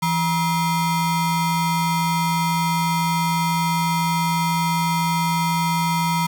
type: ring-modulated tone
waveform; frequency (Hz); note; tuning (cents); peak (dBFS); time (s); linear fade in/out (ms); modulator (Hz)
square; 562; C#5; +24; -16; 0.02-6.27; 10; 395
effects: 7-bit